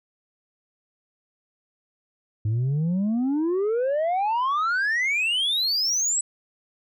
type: exponential sweep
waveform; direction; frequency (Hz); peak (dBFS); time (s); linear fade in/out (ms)
sine; up; 103.1 to 7990; -18; 2.45-6.21; 5
effects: tanh soft clip ceiling -20 dBFS